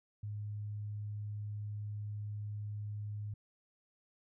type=tone; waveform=sine; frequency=104.4 Hz; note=G#2; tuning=10 cents sharp; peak=-38 dBFS; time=0.23-3.34 s; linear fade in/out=5 ms; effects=none